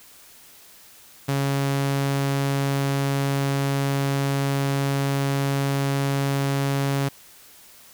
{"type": "tone", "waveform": "sawtooth", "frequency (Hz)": 138.59, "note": "C#3", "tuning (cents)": 0, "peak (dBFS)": -17, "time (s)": [1.28, 7.09], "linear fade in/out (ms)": 10, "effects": ["white hiss -49 dBFS RMS until 7.93 s"]}